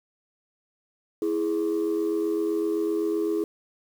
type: tone pair together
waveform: sine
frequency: 328.3 / 416.1 Hz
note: E4 / G#4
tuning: -7 / +3 cents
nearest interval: major third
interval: 410 cents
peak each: -24 dBFS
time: 1.22-3.44 s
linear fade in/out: 2 ms
effects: tanh soft clip ceiling -19 dBFS + 8-bit